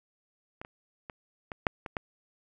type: clicks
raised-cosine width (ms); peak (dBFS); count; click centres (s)
0.5; -24 / -29 / -25 / -22 / -8 / -22 / -16; 7; 0.615 / 0.649 / 1.098 / 1.518 / 1.668 / 1.862 / 1.968
effects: none